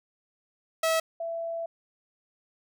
sawtooth / sine tone pair in turn, 648 / 667 Hz, E5 / E5, -30 / +20 cents, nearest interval minor second, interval 50 cents, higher second, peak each -19 / -30 dBFS, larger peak first, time 0.83-1 / 1.2-1.66 s, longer second, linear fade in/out 5 ms, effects none

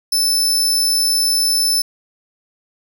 sawtooth tone, 5274 Hz, E8, in tune, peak -11 dBFS, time 0.12-1.82 s, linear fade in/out 5 ms, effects none

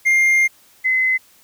triangle / sine tone pair in turn, 2113 / 2042 Hz, C7 / C7, +16 / -43 cents, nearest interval minor second, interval 59 cents, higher first, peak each -10 / -14 dBFS, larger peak first, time 0.05-0.48 / 0.84-1.18 s, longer first, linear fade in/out 20 ms, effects white hiss -52 dBFS RMS until 1.43 s

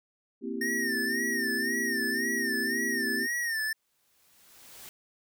sine chord, C dominant seventh, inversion third, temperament equal, 233.1 / 261.6 / 329.6 / 392 Hz, Bb3 / C4 / E4 / G4, 0 / 0 / 0 / 0 cents, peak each -36 / -36 / -39 / -37 dBFS, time 0.41-3.28 s, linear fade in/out 50 ms
square tone with vibrato, 1829 Hz, A#6, 33 cents flat, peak -29 dBFS, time 0.61-3.73 s, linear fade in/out 5 ms, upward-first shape sine, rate 1.9 Hz, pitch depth 90 cents each way
white noise with exponential growth, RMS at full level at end -45 dBFS, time 3.55-4.89 s, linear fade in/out 0 ms, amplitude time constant 290 ms
effects none

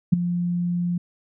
sine tone with ADSR envelope, 175.1 Hz, F3, 5 cents sharp, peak -8 dBFS, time 0.12-0.98 s, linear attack 13 ms, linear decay 10 ms, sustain -13 dB, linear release 6 ms, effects none

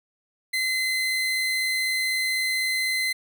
30% pulse tone, 2052 Hz, C7, 34 cents flat, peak -20 dBFS, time 0.53-3.13 s, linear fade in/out 10 ms, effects none

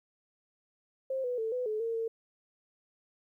sine tone with pitch steps, 529 / 493.9 / 445.8 / 500 / 430.1 / 457.7 / 453.1 Hz, C5 / B4 / A4 / B4 / A4 / A#4 / A#4, +19 / 0 / +23 / +21 / -39 / -32 / -49 cents, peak -30 dBFS, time 1.1-2.08 s, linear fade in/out 5 ms, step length 140 ms, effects 12-bit

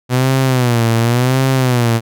sawtooth tone with vibrato, 123.47 Hz, B2, in tune, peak -7 dBFS, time 0.09-2.01 s, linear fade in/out 50 ms, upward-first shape sine, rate 0.91 Hz, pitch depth 130 cents each way, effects none

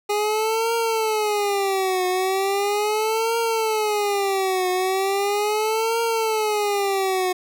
25% pulse tone with vibrato, 410.8 Hz, G#4, 19 cents flat, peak -16 dBFS, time 0.09-7.33 s, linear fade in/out 10 ms, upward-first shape triangle, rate 0.38 Hz, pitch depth 210 cents each way, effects none

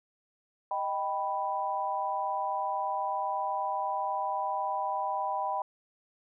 sine chord, Eb augmented, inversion none, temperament equal, 622.3 / 784 / 987.8 Hz, Eb5 / G5 / B5, 0 / 0 / 0 cents, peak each -37 / -32 / -32 dBFS, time 0.71-5.62 s, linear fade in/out 2 ms, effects none

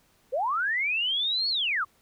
sine linear two-way sweep, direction up then down, 466.5 to 4435 to 1073 Hz, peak -24 dBFS, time 0.32-1.85 s, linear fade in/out 20 ms, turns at 1.49 s, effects pink hiss -64 dBFS RMS until 2.01 s

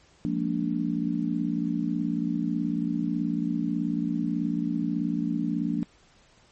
sine chord, Bb dominant seventh, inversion second, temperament just, 174.81 / 209.8 / 233.1 / 291.4 Hz, F3 / Ab3 / Bb3 / D4, +2 / +18 / 0 / -13 cents, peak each -30 / -34 / -29 / -29 dBFS, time 0.25-5.83 s, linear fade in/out 0 ms, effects pink hiss -59 dBFS RMS until 6.51 s + MP3 32 kbps

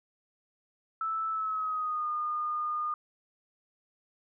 sine tone with pitch glide, 1315 to 1219.9 Hz, E6 to D#6, -5 to -35 cents, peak -29 dBFS, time 1.01-2.94 s, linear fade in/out 2 ms, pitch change -130 cents, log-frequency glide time 1.3-2.08 s, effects none

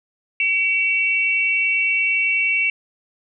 sine tone pair together, 2275 / 2706 Hz, C#7 / E7, +44 / +45 cents, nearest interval minor third, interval 301 cents, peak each -19 dBFS, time 0.4-2.7 s, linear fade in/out 2 ms, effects none

